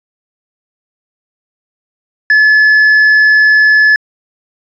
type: tone with tanh clipping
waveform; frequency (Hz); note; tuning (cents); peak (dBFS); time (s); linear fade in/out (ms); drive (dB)
sine; 1720; A6; -40; -5; 2.3-3.96; 2; 3
effects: resampled to 16000 Hz